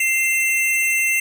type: tone pair together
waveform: square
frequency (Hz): 2093 / 2697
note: C7 / E7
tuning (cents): 0 / +39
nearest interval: major third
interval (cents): 439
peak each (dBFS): -20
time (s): 0-1.2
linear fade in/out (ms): 5
effects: none